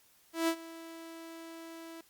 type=tone with ADSR envelope; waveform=sawtooth; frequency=329.1 Hz; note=E4; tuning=3 cents flat; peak=-22 dBFS; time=0.33-2.01 s; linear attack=150 ms; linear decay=72 ms; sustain=-19 dB; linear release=4 ms; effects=white hiss -65 dBFS RMS until 2.09 s + Opus 48 kbps